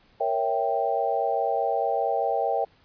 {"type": "chord", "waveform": "sine", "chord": "A# diminished seventh", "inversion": "none", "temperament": "equal", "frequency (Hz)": [466.2, 554.4, 659.3, 784], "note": ["A#4", "C#5", "E5", "G5"], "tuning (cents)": [0, 0, 0, 0], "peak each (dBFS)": [-29, -29, -28, -26], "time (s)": [0.2, 2.65], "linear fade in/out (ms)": 10, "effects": ["pink hiss -60 dBFS RMS until 2.84 s", "resampled to 11025 Hz"]}